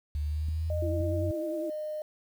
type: exponential sweep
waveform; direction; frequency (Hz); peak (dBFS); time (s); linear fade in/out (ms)
sine; up; 72.9 to 92.5; -28; 0.15-1.31; 0
type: clicks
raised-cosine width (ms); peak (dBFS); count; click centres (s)
5; -31; 2; 0.486 / 1.007
type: tone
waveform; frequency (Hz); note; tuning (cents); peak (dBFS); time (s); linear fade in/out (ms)
sine; 611; D#5; -32; -32; 0.7-2.02; 2
type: tone with vibrato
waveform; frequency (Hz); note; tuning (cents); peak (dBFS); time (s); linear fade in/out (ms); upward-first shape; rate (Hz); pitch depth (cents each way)
sine; 329.6; E4; 0; -33; 0.82-1.7; 5; sine; 10; 62
effects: 9-bit